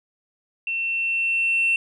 sine tone with level ramp, 2700 Hz, E7, 41 cents sharp, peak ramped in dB -23 to -15 dBFS, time 0.67-1.76 s, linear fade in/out 2 ms, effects tanh soft clip ceiling -15 dBFS

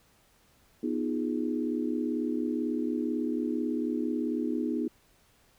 sine chord, F half-diminished seventh, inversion second, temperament equal, 246.9 / 311.1 / 349.2 / 415.3 Hz, Cb4 / Eb4 / F4 / Ab4, 0 / 0 / 0 / 0 cents, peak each -31 / -31 / -37 / -37 dBFS, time 0.83-4.88 s, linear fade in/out 5 ms, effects pink hiss -64 dBFS RMS until 5.58 s

